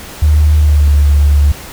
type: tone with pitch glide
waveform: sine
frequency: 75.6 to 72.27 Hz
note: D#2 to D2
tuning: -49 to -27 cents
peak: -5 dBFS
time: 0.22-1.52 s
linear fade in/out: 5 ms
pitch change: -78 cents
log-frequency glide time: 0.59-0.89 s
effects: pink hiss -30 dBFS RMS until 1.72 s